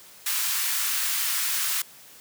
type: high-pass noise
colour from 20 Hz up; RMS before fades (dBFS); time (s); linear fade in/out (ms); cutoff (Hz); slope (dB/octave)
white; -26; 0.26-1.82; 5; 1100; 24
effects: white hiss -49 dBFS RMS until 2.2 s + high-pass 80 Hz 12 dB/octave